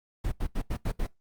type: noise bursts at uneven times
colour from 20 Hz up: brown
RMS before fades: -28 dBFS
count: 6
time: 0.24-0.32 / 0.4-0.47 / 0.55-0.62 / 0.7-0.77 / 0.85-0.92 / 0.99-1.07 s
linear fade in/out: 10 ms
effects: noise-tail reverb RT60 0.2 s tail -21 dB re dry + Opus 48 kbps

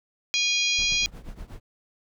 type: harmonic tone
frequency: 818 Hz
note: G#5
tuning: 26 cents flat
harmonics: 3 / 4 / 5 / 6 / 7 / 8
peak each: -25 / -27 / -29 / -31 / -32 / -33 dBFS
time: 0.34-1.06 s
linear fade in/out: 0 ms
type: noise with tremolo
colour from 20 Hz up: brown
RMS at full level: -35 dBFS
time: 0.78-1.6 s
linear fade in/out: 5 ms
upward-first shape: triangle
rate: 8.3 Hz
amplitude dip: 90%
effects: none

